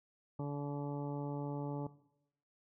harmonic tone, 143.7 Hz, D3, 37 cents flat, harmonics 1 / 2 / 3 / 4 / 5 / 6 / 7 / 8, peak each -38 / -42 / -47 / -48 / -58 / -49 / -61 / -55 dBFS, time 0.39-1.87 s, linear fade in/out 5 ms, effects noise-tail reverb RT60 0.8 s tail -18 dB re dry

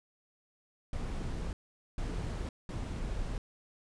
brown noise bursts at uneven times, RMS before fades -36 dBFS, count 3, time 0.93-1.53 / 1.98-2.49 / 2.69-3.38 s, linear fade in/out 2 ms, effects resampled to 22050 Hz

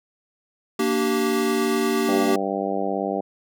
square chord, G minor, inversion first, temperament equal with one note detuned, 233.1 / 293.7 / 385.7 Hz, Bb3 / D4 / G4, 0 / 0 / -28 cents, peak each -25 / -27 / -23 dBFS, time 0.79-2.36 s, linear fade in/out 5 ms
harmonic tone, 98 Hz, G2, in tune, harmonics 2 / 3 / 4 / 5 / 6 / 7 / 8, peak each -30 / -30 / -30 / -30 / -30 / -30 / -30 dBFS, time 2.08-3.21 s, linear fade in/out 10 ms
effects none

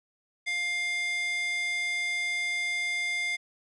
square tone with high-pass filter, 703 Hz, F5, 11 cents sharp, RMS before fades -30 dBFS, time 0.46-3.37 s, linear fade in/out 20 ms, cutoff 2300 Hz, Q 4.5, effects resampled to 24000 Hz

